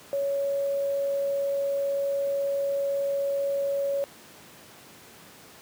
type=tone with quantisation; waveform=sine; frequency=558 Hz; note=C#5; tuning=11 cents sharp; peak=-24 dBFS; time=0.13-4.04 s; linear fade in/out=0 ms; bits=8; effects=pink hiss -49 dBFS RMS until 5.61 s + high-pass 150 Hz 12 dB/octave